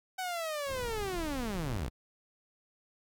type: linear sweep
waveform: sawtooth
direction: down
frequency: 758 to 49 Hz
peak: -30 dBFS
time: 0.18-1.89 s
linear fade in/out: 10 ms
type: noise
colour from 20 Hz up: brown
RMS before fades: -41 dBFS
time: 0.66-1.9 s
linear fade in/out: 50 ms
effects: none